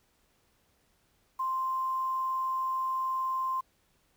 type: tone with quantisation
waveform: sine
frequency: 1046.5 Hz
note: C6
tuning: in tune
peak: -28 dBFS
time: 1.39-3.61 s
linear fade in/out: 10 ms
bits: 9
effects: pink hiss -70 dBFS RMS until 4.16 s